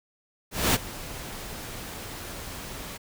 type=noise with ADSR envelope; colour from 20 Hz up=pink; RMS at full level=-20 dBFS; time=0.51-2.98 s; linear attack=230 ms; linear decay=31 ms; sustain=-18 dB; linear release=19 ms; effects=none